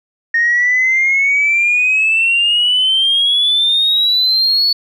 sine exponential sweep, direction up, 1845 to 4450 Hz, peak -9 dBFS, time 0.34-4.73 s, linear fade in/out 5 ms, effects tanh soft clip ceiling -6 dBFS

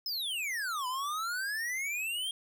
square exponential two-way sweep, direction down then up, 5250 to 986 to 3256 Hz, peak -33 dBFS, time 0.06-2.31 s, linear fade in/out 2 ms, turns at 0.87 s, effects none

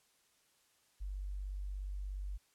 sine tone, 48.45 Hz, G1, 20 cents flat, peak -38 dBFS, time 1-2.38 s, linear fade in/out 20 ms, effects white hiss -72 dBFS RMS until 2.54 s + low-pass 11000 Hz 12 dB/octave

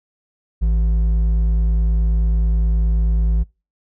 sine tone with hard clipping, 54.7 Hz, A1, 9 cents flat, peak -15 dBFS, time 0.61-3.44 s, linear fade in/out 20 ms, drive 5 dB, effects noise-tail reverb RT60 0.3 s tail -26 dB re dry

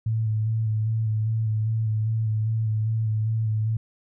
sine tone with vibrato, 110 Hz, A2, in tune, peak -21 dBFS, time 0.06-3.77 s, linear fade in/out 5 ms, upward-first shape square, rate 2.5 Hz, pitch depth 23 cents each way, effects none

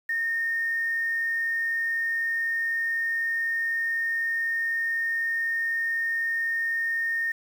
sine tone with quantisation, 1834 Hz, A#6, 29 cents flat, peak -24 dBFS, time 0.09-7.32 s, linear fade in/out 5 ms, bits 8, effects none

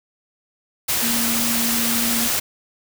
sine tone in noise, 233.1 Hz, A#3, in tune, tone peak -24 dBFS, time 1.02-2.28 s, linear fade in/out 10 ms, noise white, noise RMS -21 dBFS, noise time 0.88-2.4 s, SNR -6 dB, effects none

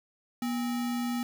sine tone with sample-and-hold, 241.4 Hz, B3, 39 cents flat, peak -28 dBFS, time 0.42-1.23 s, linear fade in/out 2 ms, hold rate 1050 Hz, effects none

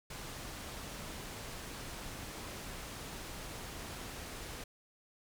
pink low-pass noise, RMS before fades -45 dBFS, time 0.1-4.64 s, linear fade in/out 5 ms, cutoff 12000 Hz, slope 12 dB/octave, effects none

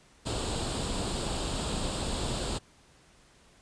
pink noise with comb filter, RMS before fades -32 dBFS, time 0.25-2.59 s, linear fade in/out 20 ms, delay 0.25 ms, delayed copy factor +0.6, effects pink hiss -60 dBFS RMS until 3.61 s + resampled to 22050 Hz

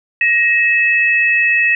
sine tone pair together, 1885 / 2601 Hz, A#6 / E7, +19 / -24 cents, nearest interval tritone, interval 557 cents, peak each -13 dBFS, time 0.21-1.75 s, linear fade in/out 2 ms, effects none

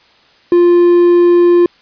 triangle tone, 349.2 Hz, F4, in tune, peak -3 dBFS, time 0.52-1.66 s, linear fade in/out 2 ms, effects white hiss -48 dBFS RMS until 1.81 s + resampled to 11025 Hz

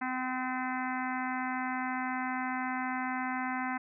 harmonic tone, 256.1 Hz, C4, 37 cents flat, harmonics 1 / 3 / 4 / 5 / 6 / 7 / 8 / 9 / 10, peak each -36 / -37 / -39 / -43 / -40 / -44 / -41 / -53 / -52 dBFS, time 0.01-3.78 s, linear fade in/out 10 ms, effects none

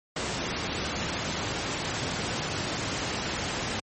pink noise, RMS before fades -30 dBFS, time 0.16-3.8 s, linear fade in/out 5 ms, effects high-pass 80 Hz 12 dB/octave + MP3 32 kbps

